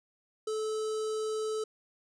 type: tone with notch filter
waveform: square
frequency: 434.3 Hz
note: A4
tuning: 23 cents flat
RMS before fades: -33 dBFS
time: 0.47-1.64 s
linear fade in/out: 5 ms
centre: 2200 Hz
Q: 0.94
effects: resampled to 22050 Hz